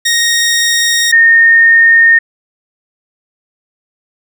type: tone pair in turn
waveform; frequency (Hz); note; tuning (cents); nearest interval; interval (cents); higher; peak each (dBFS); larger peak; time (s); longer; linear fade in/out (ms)
15% pulse / sine; 1865 / 1835.1; A#6 / A#6; 0 / -28; unison; 28; first; -3; neither; 0.05-1.12 / 1.12-2.19; neither; 10
effects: none